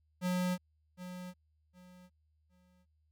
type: tone with echo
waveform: square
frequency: 180.9 Hz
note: F#3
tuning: 39 cents flat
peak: -31 dBFS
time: 0.21-0.58 s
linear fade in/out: 50 ms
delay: 760 ms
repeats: 3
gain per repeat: -12 dB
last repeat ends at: 2.86 s
effects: added 77 Hz sine -70 dBFS peak until 3.11 s